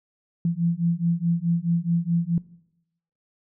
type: beating tone pair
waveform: sine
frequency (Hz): 167.4 / 172.1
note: E3 / F3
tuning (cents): +27 / -25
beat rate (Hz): 4.7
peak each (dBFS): -24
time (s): 0.45-2.38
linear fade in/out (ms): 2
effects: noise-tail reverb RT60 0.8 s tail -20 dB re dry